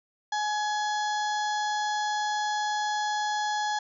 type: harmonic tone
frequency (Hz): 842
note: G#5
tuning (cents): +24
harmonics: 1 / 2 / 4 / 5 / 6 / 7 / 8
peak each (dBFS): -27 / -33 / -39 / -41 / -43 / -44 / -45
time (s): 0.32-3.79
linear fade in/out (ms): 5
effects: none